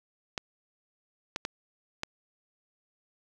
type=clicks; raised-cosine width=0.2 ms; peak=-14 dBFS; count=4; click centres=0.378 / 1.361 / 1.451 / 2.034 s; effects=none